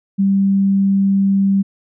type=tone; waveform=sine; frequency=196 Hz; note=G3; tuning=in tune; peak=-11 dBFS; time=0.18-1.63 s; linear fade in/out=20 ms; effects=none